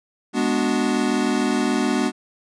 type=chord; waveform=square; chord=G# half-diminished seventh; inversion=none; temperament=equal; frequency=207.7 / 246.9 / 293.7 / 370 Hz; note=G#3 / B3 / D4 / F#4; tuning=0 / 0 / 0 / 0 cents; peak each=-26 / -23 / -25 / -27 dBFS; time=0.33-2.12 s; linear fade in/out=50 ms; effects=resampled to 22050 Hz